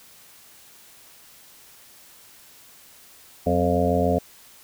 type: harmonic tone with a mistuned harmonic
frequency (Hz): 87.31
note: F2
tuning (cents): 0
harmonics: 1 / 2 / 3 / 5 / 6 / 7 / 8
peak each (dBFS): -26 / -26 / -26 / -26 / -26 / -26 / -26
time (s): 3.46-4.19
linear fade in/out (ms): 10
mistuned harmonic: 2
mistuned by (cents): +81
effects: white hiss -50 dBFS RMS until 4.63 s